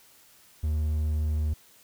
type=tone; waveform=triangle; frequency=76.6 Hz; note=D#2; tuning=27 cents flat; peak=-22 dBFS; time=0.63-1.54 s; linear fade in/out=10 ms; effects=white hiss -57 dBFS RMS until 1.83 s